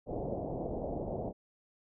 white low-pass noise, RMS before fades -37 dBFS, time 0.06-1.33 s, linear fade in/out 50 ms, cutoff 720 Hz, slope 48 dB/octave, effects none

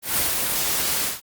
white noise with ADSR envelope, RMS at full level -20 dBFS, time 0.02-1.21 s, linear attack 150 ms, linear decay 180 ms, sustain -3 dB, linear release 180 ms, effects Opus 24 kbps

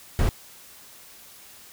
brown noise, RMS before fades -20 dBFS, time 0.19-0.29 s, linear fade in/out 0 ms, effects white hiss -48 dBFS RMS until 1.72 s

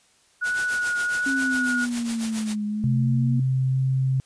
sine tone with vibrato, 1460 Hz, F#6, 24 cents flat, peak -22 dBFS, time 0.41-1.86 s, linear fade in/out 20 ms, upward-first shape triangle, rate 1.3 Hz, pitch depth 24 cents each way
white noise with tremolo, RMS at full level -31 dBFS, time 0.43-2.56 s, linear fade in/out 50 ms, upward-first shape triangle, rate 7.3 Hz, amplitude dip 80%
sine exponential two-way sweep, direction down then up, 273.6 to 207.7 to 237 Hz, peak -24 dBFS, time 1.26-3.4 s, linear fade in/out 5 ms, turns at 2.65 s
sine tone with pitch glide, 130.81 to 132.02 Hz, C3 to C3, 0 to +16 cents, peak -19 dBFS, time 2.84-4.2 s, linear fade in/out 0 ms, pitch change +16 cents, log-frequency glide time 3.71-3.76 s
effects white hiss -60 dBFS RMS until 4.25 s + resampled to 22050 Hz

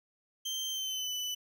30% pulse tone with pitch glide, 3136 to 2991 Hz, G7 to F#7, 0 to +18 cents, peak -31 dBFS, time 0.45-1.35 s, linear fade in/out 10 ms, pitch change -82 cents, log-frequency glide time 0.7-1.12 s, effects none

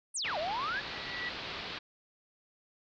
sine exponential two-way sweep, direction down then up, 10000 to 587.3 to 1789 Hz, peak -32 dBFS, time 0.14-0.81 s, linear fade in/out 20 ms, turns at 0.38 s
white low-pass noise, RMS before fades -41 dBFS, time 0.24-1.79 s, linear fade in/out 10 ms, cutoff 4500 Hz, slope 48 dB/octave
sine tone with exponential growth, 1948 Hz, B6, 24 cents flat, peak -33 dBFS, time 0.5-1.29 s, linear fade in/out 5 ms, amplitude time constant 170 ms
effects none

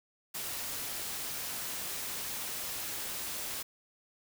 white noise, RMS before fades -38 dBFS, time 0.34-3.63 s, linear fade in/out 10 ms, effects none

